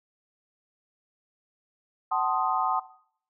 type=chord; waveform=sine; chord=F# diminished seventh; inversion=none; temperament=equal with one note detuned; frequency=753.4 / 880 / 1046.5 / 1244.5 Hz; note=F#5 / A5 / C6 / Eb6; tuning=+31 / 0 / 0 / 0 cents; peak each=-29 / -29 / -29 / -29 dBFS; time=2.11-2.8 s; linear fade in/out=10 ms; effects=noise-tail reverb RT60 0.6 s tail -18 dB re dry